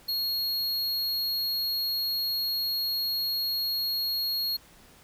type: tone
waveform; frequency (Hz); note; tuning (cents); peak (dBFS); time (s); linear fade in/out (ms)
square; 4300; C8; +47; -27; 0.08-4.57; 10
effects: pink hiss -55 dBFS RMS until 5.03 s